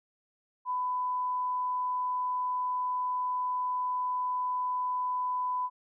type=tone; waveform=sine; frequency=1000 Hz; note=B5; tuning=21 cents sharp; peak=-28 dBFS; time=0.65-5.7 s; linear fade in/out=50 ms; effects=none